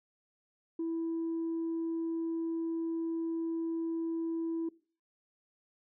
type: tone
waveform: sine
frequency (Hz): 329.6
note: E4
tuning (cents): 0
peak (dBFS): -30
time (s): 0.79-4.69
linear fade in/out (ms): 5
effects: noise-tail reverb RT60 0.4 s tail -22 dB re dry + tanh soft clip ceiling -29 dBFS